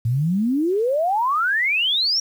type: exponential sweep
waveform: sine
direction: up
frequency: 110 to 5700 Hz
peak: -17 dBFS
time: 0.05-2.2 s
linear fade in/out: 5 ms
effects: 8-bit